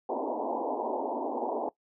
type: band-pass noise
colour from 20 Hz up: white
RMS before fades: -32 dBFS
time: 0.09-1.69 s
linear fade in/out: 2 ms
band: 240 to 960 Hz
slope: 96 dB/octave
effects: noise-tail reverb RT60 0.1 s tail -20 dB re dry